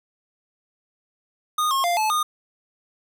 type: tone with pitch steps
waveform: square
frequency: 1231 / 1079 / 697 / 865 / 1226 Hz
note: D#6 / C#6 / F5 / A5 / D#6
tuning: -19 / -47 / -4 / -30 / -26 cents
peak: -20 dBFS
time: 1.58-2.23 s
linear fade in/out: 5 ms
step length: 130 ms
effects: none